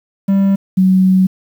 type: tone pair in turn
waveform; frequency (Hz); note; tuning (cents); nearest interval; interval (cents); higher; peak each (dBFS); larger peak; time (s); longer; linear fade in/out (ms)
triangle / sine; 196 / 187.36; G3 / F#3; 0 / +22; minor second; 78; first; -7; neither; 0.28-0.56 / 0.77-1.27; second; 10
effects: 7-bit